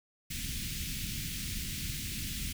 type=band-stop noise; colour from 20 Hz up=pink; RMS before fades=-37 dBFS; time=0.3-2.53 s; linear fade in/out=10 ms; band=240 to 2200 Hz; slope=24 dB/octave; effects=none